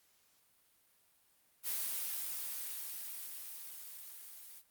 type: noise with level ramp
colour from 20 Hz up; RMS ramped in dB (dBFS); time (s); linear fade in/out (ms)
blue; -36 to -53; 1.63-4.63; 50
effects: white hiss -71 dBFS RMS until 4.7 s + Opus 48 kbps